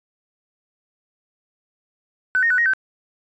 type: tone with pitch steps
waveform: triangle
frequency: 1511 / 1852 / 1490 / 1877 / 1542 Hz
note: F#6 / A#6 / F#6 / A#6 / G6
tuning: +36 / -12 / +12 / +11 / -29 cents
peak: -11 dBFS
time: 2.35-2.735 s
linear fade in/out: 0 ms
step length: 77 ms
effects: tanh soft clip ceiling -13 dBFS + resampled to 16000 Hz